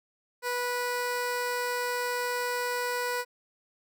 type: tone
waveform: 15% pulse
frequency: 490.4 Hz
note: B4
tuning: 12 cents flat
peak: -22 dBFS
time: 0.42-3.25 s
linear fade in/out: 50 ms
effects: none